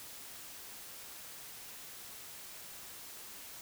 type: silence
effects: white hiss -49 dBFS RMS until 3.61 s